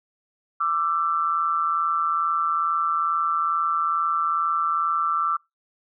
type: tone pair together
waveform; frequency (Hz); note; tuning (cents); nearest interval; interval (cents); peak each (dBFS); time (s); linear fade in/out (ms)
sine; 1173.7 / 1336; D6 / E6; -1 / +23; major second; 224; -23; 0.6-5.37; 10
effects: noise-tail reverb RT60 0.2 s tail -25 dB re dry